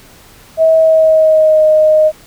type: tone with pitch glide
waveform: sine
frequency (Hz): 644 to 619.9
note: E5 to D#5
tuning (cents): -41 to -7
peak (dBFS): -5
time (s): 0.57-2.12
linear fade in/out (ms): 50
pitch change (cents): -66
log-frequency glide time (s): 0.76-1.65
effects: pink hiss -41 dBFS RMS until 2.26 s